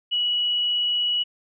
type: tone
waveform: sine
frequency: 2929 Hz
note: F#7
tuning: 18 cents flat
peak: -20 dBFS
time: 0.11-1.24 s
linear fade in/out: 20 ms
effects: none